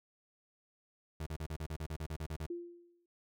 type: tone bursts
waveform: 30% pulse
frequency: 78 Hz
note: D#2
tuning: 5 cents sharp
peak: -35 dBFS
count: 13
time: 1.2-2.465 s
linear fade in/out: 5 ms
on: 65 ms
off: 35 ms
type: tone with exponential decay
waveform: sine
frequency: 346.1 Hz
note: F4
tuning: 16 cents flat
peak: -35 dBFS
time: 2.5-3.06 s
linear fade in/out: 5 ms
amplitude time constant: 120 ms
effects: none